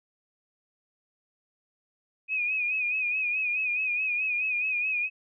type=tone with vibrato; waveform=sine; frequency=2495 Hz; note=D#7; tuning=4 cents sharp; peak=-25 dBFS; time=2.28-5.1 s; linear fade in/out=50 ms; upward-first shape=sine; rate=4.7 Hz; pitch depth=61 cents each way; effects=none